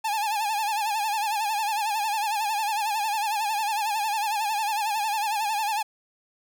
45% pulse tone with vibrato, 851 Hz, G#5, 42 cents sharp, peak -24 dBFS, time 0.04-5.83 s, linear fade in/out 10 ms, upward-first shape sine, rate 11 Hz, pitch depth 93 cents each way, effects none

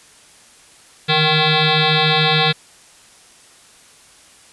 sine tone with frequency modulation, 1696 Hz, G#6, 36 cents sharp, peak -12 dBFS, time 1.08-2.53 s, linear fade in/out 20 ms, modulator 309 Hz, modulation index 7.7, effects white hiss -47 dBFS RMS until 4.52 s + resampled to 24000 Hz

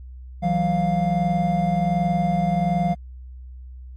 triangle tone cluster, 165.1 / 186.4 / 700 Hz, E3 / F#3 / F5, +3 / +13 / +4 cents, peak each -21 dBFS, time 0.42-2.95 s, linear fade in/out 20 ms, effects added 63 Hz sine -36 dBFS peak until 3.96 s + AAC 64 kbps

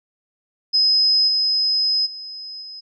sine tone with level steps, 5070 Hz, D#8, 32 cents sharp, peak -13 / -16 / -31 / -33 dBFS, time 0.73-2.81 s, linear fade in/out 20 ms, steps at 1.27 / 2.05 / 2.61 s, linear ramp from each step 20 ms, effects none

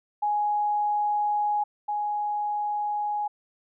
sine tone pair in turn, 833 / 833 Hz, G#5 / G#5, +5 / +5 cents, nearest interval unison, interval 0 cents, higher neither, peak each -22 / -25 dBFS, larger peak first, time 0.22-1.64 / 1.88-3.28 s, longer first, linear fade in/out 10 ms, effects none

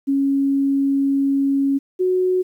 sine tone pair in turn, 275.8 / 368.1 Hz, C#4 / F#4, -9 / -9 cents, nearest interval perfect fourth, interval 500 cents, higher second, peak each -15 dBFS, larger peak neither, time 0.07-1.79 / 1.99-2.43 s, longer first, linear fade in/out 20 ms, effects 9-bit

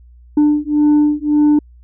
sine beating tone pair, 296.4 / 298.2 Hz, D4 / D4, +16 / +27 cents, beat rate 1.8 Hz, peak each -11 dBFS, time 0.37-1.59 s, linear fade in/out 5 ms, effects tanh soft clip ceiling -7 dBFS + added 60 Hz sine -40 dBFS peak until 1.83 s

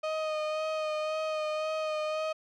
35% pulse tone with vibrato, 621 Hz, D#5, 3 cents flat, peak -28 dBFS, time 0.03-2.33 s, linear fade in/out 10 ms, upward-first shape sine, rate 1.9 Hz, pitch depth 21 cents each way, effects low-pass 4000 Hz 12 dB/octave

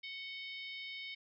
harmonic tone with a mistuned harmonic, 740 Hz, F#5, in tune, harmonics 3 / 4 / 5 / 6 / 7, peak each -45 / -49 / -49 / -57 / -57 dBFS, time 0.03-1.15 s, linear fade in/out 10 ms, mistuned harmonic 4, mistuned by +65 cents, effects none

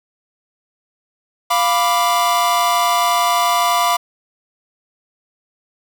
45% pulse chord, B diminished, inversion second, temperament equal, 698.5 / 987.8 / 1174.7 Hz, F5 / B5 / D6, 0 / 0 / 0 cents, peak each -18 dBFS, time 1.5-3.97 s, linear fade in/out 10 ms, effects none

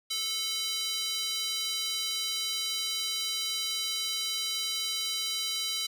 square tone with high-pass filter, 438.1 Hz, A4, 7 cents flat, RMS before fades -32 dBFS, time 0.1-5.87 s, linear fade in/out 10 ms, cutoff 3700 Hz, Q 2.6, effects none

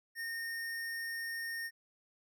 square tone, 1837 Hz, A#6, 26 cents flat, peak -38 dBFS, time 0.15-1.71 s, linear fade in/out 50 ms, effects none

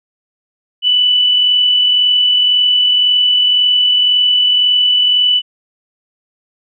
sine tone with amplitude modulation, 2977 Hz, F#7, 10 cents sharp, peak -7 dBFS, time 0.82-5.42 s, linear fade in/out 50 ms, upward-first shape sine, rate 41.9 Hz, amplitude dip 30%, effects none

